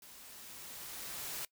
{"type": "noise with level ramp", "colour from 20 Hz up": "white", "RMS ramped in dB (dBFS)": [-55, -40], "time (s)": [0.02, 1.45], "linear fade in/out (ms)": 2, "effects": ["noise-tail reverb RT60 0.1 s tail -21 dB re dry"]}